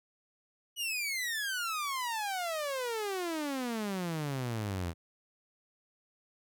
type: exponential sweep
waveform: sawtooth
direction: down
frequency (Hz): 2960 to 81.3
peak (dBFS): -29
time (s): 0.76-4.94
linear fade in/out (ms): 50
effects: none